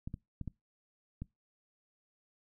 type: clicks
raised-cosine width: 5 ms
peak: -27 dBFS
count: 5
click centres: 0.075 / 0.141 / 0.413 / 0.477 / 1.22 s
effects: noise-tail reverb RT60 0.2 s tail -23 dB re dry